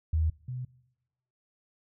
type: tone pair in turn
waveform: sine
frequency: 79.4 / 126.04 Hz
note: D#2 / B2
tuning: +36 / +36 cents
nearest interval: minor sixth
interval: 800 cents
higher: second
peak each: -23 / -33 dBFS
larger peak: first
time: 0.13-0.3 / 0.48-0.65 s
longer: neither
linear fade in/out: 5 ms
effects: noise-tail reverb RT60 1.0 s tail -23 dB re dry